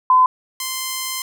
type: tone pair in turn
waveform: sine / 5% pulse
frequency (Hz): 1019 / 1040.4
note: C6 / C6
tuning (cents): -46 / -10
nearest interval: unison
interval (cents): 36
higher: second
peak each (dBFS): -9 / -11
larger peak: first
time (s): 0.1-0.26 / 0.6-1.22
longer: second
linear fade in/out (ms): 2
effects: none